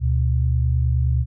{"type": "tone pair together", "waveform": "sine", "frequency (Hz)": [72.66, 122.2], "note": ["D2", "B2"], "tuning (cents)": [-18, -18], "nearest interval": "major sixth", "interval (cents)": 900, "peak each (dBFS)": [-18, -20], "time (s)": [0, 1.26], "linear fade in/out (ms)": 50, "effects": []}